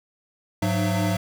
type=tone cluster; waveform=square; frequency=102.5 / 182.2 / 302.8 / 671 Hz; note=G#2 / F#3 / D#4 / E5; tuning=-22 / -26 / -47 / +31 cents; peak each=-25 / -26 / -32 / -30 dBFS; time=0.62-1.17 s; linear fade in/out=5 ms; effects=none